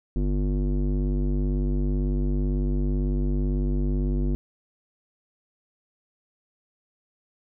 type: tone with low-pass filter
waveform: square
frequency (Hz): 49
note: G1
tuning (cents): 0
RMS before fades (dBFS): -24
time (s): 0.16-4.35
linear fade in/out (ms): 0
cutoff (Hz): 300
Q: 2.5
effects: none